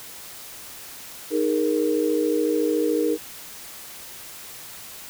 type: chord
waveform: sine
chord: D# suspended fourth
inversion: none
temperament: equal with one note detuned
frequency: 311.1 / 415.3 / 469.1 Hz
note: D#4 / G#4 / A#4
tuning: 0 / 0 / +11 cents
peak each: -23 / -25 / -23 dBFS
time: 1.3-3.18 s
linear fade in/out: 50 ms
effects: white hiss -40 dBFS RMS until 5.09 s

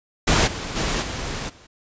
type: noise with level steps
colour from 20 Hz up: pink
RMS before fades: -17 / -30 / -23 / -29 / -48 dBFS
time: 0.27-1.67 s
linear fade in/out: 10 ms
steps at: 0.46 / 0.75 / 1.01 / 1.48 s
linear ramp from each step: 20 ms
effects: resampled to 16000 Hz

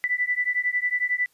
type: beating tone pair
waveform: sine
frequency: 1975.5 / 1986.5 Hz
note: B6 / B6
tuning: 0 / +10 cents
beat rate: 11 Hz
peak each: -25 dBFS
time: 0.04-1.26 s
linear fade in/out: 0 ms
effects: white hiss -64 dBFS RMS until 1.33 s + resampled to 32000 Hz

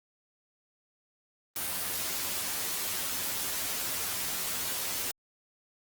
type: noise with comb filter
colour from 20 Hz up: white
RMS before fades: -33 dBFS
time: 1.56-5.11 s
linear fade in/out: 0 ms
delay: 11 ms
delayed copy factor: +0.9
effects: Opus 32 kbps

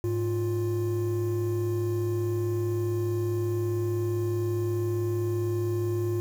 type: tone pair together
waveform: triangle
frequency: 105.29 / 351.1 Hz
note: G#2 / F4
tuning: +24 / +9 cents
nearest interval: octave + major sixth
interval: 2085 cents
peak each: -25 dBFS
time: 0.04-6.2 s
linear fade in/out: 0 ms
effects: tanh soft clip ceiling -18 dBFS + 8-bit

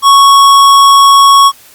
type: tone with hard clipping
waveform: sine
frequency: 1108.7 Hz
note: C#6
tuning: in tune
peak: -3 dBFS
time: 0.02-1.52 s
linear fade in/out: 50 ms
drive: 16 dB
effects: white hiss -39 dBFS RMS until 1.74 s + Opus 48 kbps

